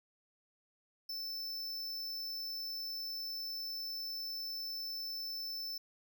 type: tone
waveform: square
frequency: 5290 Hz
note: E8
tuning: 5 cents sharp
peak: -39 dBFS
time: 1.09-5.78 s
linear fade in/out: 5 ms
effects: none

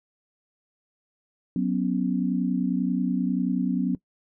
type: chord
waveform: sine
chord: F# suspended fourth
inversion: none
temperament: equal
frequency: 185 / 246.9 / 277.2 Hz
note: F#3 / B3 / C#4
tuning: 0 / 0 / 0 cents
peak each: -25 / -26 / -28 dBFS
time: 1.56-3.95 s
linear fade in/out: 2 ms
effects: noise-tail reverb RT60 0.1 s tail -19 dB re dry

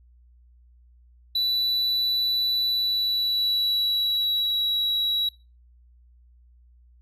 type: tone with pitch glide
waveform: triangle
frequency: 3963 to 3886 Hz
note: B7 to B7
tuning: +5 to -29 cents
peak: -20 dBFS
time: 1.35-5.29 s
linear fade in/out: 5 ms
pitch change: -34 cents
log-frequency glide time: 2.67-4.67 s
effects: noise-tail reverb RT60 0.3 s tail -21 dB re dry + added 60 Hz sine -52 dBFS peak until 7.01 s

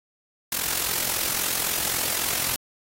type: noise with amplitude modulation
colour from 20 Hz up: white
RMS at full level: -23 dBFS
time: 0.52-2.56 s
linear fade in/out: 2 ms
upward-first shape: sine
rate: 43.7 Hz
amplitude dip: 65%
effects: AAC 48 kbps

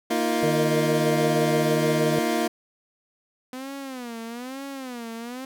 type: chord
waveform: 25% pulse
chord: Bb suspended fourth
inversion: none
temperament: equal with one note detuned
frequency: 233.1 / 315.1 / 349.2 Hz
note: Bb3 / Eb4 / F4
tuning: 0 / +22 / 0 cents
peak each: -23 dBFS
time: 0.1-2.48 s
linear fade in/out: 10 ms
type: harmonic tone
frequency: 153.3 Hz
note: D#3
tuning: 25 cents flat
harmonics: 1 / 3 / 4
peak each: -26 / -26 / -28 dBFS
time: 0.43-2.19 s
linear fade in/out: 2 ms
type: tone with vibrato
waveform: sawtooth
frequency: 250.9 Hz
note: B3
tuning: 28 cents sharp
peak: -29 dBFS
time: 3.53-5.45 s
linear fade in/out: 2 ms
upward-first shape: sine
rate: 1.1 Hz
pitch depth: 170 cents each way
effects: none

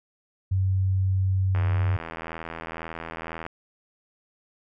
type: tone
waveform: sine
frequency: 95 Hz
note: F#2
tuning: 46 cents sharp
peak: -20 dBFS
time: 0.51-1.97 s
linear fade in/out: 10 ms
type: click train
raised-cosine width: 0.5 ms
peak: -19 dBFS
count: 158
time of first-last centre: 1.55-3.465 s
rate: 82 Hz
effects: none

